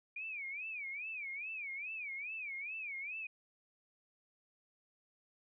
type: tone with vibrato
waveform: sine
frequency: 2379 Hz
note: D7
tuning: 22 cents sharp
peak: -40 dBFS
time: 0.16-3.27 s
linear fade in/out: 5 ms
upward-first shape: sine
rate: 2.4 Hz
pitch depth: 190 cents each way
effects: none